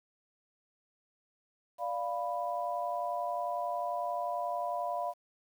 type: chord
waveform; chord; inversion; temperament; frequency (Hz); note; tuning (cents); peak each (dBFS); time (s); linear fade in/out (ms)
sine; B diminished; first; equal; 587.3 / 698.5 / 987.8; D5 / F5 / B5; 0 / 0 / 0; -38 / -34 / -37; 1.78-5.14; 50
effects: 10-bit